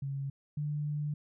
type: tone pair in turn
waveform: sine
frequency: 138 / 148.22 Hz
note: C#3 / D3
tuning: -7 / +16 cents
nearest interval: minor second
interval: 123 cents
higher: second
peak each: -33 / -31 dBFS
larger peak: second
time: 0.02-0.3 / 0.57-1.14 s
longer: second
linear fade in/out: 5 ms
effects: none